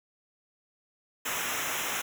pink noise with comb filter, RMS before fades -32 dBFS, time 1.25-2.02 s, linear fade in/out 10 ms, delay 0.22 ms, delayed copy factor -1, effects none

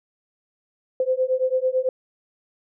sine beating tone pair, 511 / 520 Hz, C5 / C5, -41 / -11 cents, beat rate 9 Hz, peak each -22 dBFS, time 1-1.89 s, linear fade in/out 2 ms, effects none

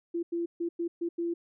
sine tone bursts at uneven times, 340.5 Hz, F4, 44 cents flat, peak -28 dBFS, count 6, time 0.14-0.23 / 0.32-0.46 / 0.6-0.69 / 0.79-0.88 / 1.01-1.09 / 1.18-1.34 s, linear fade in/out 10 ms, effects none

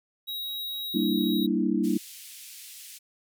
square tone, 3824 Hz, A#7, 43 cents sharp, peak -32 dBFS, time 0.27-1.47 s, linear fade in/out 20 ms
sine chord, E half-diminished seventh, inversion first, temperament equal with one note detuned, 196 / 233.1 / 296.4 / 329.6 Hz, G3 / Bb3 / D4 / E4, 0 / 0 / +16 / 0 cents, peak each -28 dBFS, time 0.94-1.98 s, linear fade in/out 10 ms
white band-pass noise, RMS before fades -45 dBFS, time 1.83-2.99 s, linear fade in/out 20 ms, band 2300 to 15000 Hz, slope 24 dB/octave
effects none

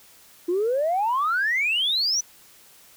sine exponential sweep, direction up, 336.2 to 6050 Hz, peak -19 dBFS, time 0.48-2.21 s, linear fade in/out 10 ms, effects tanh soft clip ceiling -16 dBFS + white hiss -52 dBFS RMS until 2.96 s

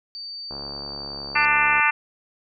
sine tone, 4602 Hz, D8, 36 cents flat, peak -32 dBFS, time 0.15-1.45 s, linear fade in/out 0 ms
click train, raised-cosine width 1 ms, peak -23 dBFS, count 92, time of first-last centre 0.51-1.797 s, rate 70.7 Hz
harmonic tone, 296.9 Hz, D4, 19 cents sharp, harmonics 3 / 4 / 5 / 6 / 7 / 8 / 9, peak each -24 / -24 / -24 / -24 / -24 / -24 / -24 dBFS, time 1.35-1.91 s, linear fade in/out 10 ms
effects none

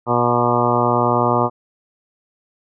harmonic tone with a mistuned harmonic, 120.6 Hz, B2, 41 cents flat, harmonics 1 / 2 / 3 / 4 / 5 / 6 / 7 / 8 / 9 / 10, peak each -23 / -23 / -23 / -23 / -23 / -23 / -23 / -23 / -23 / -23 dBFS, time 0.06-1.5 s, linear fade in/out 50 ms, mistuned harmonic 7, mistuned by +21 cents, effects none

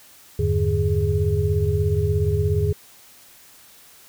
sine tone cluster, 83.4 / 100.3 / 147.2 / 415.3 Hz, E2 / G2 / D3 / G#4, +21 / +40 / +4 / 0 cents, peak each -22 / -22 / -25 / -24 dBFS, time 0.39-2.73 s, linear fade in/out 5 ms, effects white hiss -49 dBFS RMS until 4.08 s

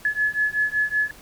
sine beating tone pair, 1706 / 1711.3 Hz, G#6 / A6, +46 / -49 cents, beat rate 5.3 Hz, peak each -23 dBFS, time 0.05-1.11 s, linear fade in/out 2 ms, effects pink hiss -47 dBFS RMS until 1.21 s

